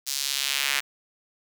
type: tone with high-pass filter sweep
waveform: square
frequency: 69.3 Hz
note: C#2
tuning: in tune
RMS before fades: -27 dBFS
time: 0.06-0.81 s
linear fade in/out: 20 ms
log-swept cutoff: 5400 to 2000 Hz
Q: 1.4
effects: none